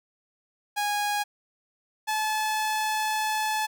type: tone pair in turn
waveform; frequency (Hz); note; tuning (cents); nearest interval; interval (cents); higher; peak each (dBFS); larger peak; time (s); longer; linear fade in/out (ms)
sawtooth; 825 / 862.9; G#5 / A5; -12 / -34; minor second; 78; second; -21; neither; 0.76-1.24 / 2.07-3.67; second; 20
effects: none